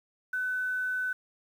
sine tone with quantisation, 1506 Hz, F#6, 30 cents sharp, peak -28 dBFS, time 0.33-1.13 s, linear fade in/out 5 ms, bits 9, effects none

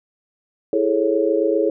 sine chord, A major seventh, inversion second, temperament just, 330 / 412.5 / 440 / 550 Hz, E4 / G#4 / A4 / C#5, +2 / -12 / 0 / -14 cents, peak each -21 dBFS, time 0.73-1.7 s, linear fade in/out 2 ms, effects none

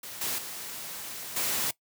white noise with level steps, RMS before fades -41 / -31 / -39 / -29 dBFS, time 0.03-1.71 s, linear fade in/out 5 ms, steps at 0.21 / 0.38 / 1.36 s, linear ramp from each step 5 ms, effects noise-tail reverb RT60 0.1 s tail -20 dB re dry + high-pass 100 Hz 12 dB/octave

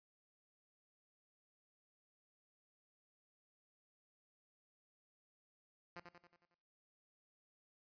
5% pulse tone with echo, 174.3 Hz, F3, 3 cents flat, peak -37 dBFS, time 5.96-6 s, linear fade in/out 2 ms, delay 91 ms, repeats 6, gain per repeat -5 dB, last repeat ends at 6.546 s, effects noise-tail reverb RT60 0.8 s tail -19 dB re dry + resampled to 11025 Hz

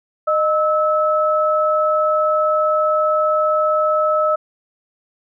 sine tone pair together, 615.2 / 1300 Hz, D#5 / E6, -20 / -24 cents, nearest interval octave + minor second, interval 1296 cents, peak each -16 / -17 dBFS, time 0.27-4.36 s, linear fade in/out 10 ms, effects none

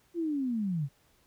sine linear sweep, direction down, 350 to 130 Hz, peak -28 dBFS, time 0.14-0.89 s, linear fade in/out 50 ms, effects pink hiss -67 dBFS RMS until 1.26 s

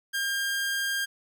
sawtooth tone, 1606 Hz, G6, 41 cents sharp, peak -23 dBFS, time 0.13-1.06 s, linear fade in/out 20 ms, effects none

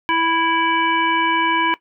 harmonic tone, 329.6 Hz, E4, in tune, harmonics 1 / 3 / 5 / 7 / 9, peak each -24 / -19 / -23 / -23 / -27 dBFS, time 0.09-1.74 s, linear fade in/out 0 ms, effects noise-tail reverb RT60 0.1 s tail -17 dB re dry

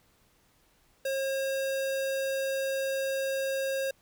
square tone, 539 Hz, C#5, 49 cents flat, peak -29 dBFS, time 1.05-3.91 s, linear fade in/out 5 ms, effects pink hiss -66 dBFS RMS until 4.01 s

